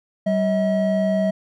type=tone pair together; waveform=triangle; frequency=192.82 / 640 Hz; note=G3 / D#5; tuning=-28 / +49 cents; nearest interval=octave + major sixth; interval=2077 cents; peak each=-18 dBFS; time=0.26-1.31 s; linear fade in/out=10 ms; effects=none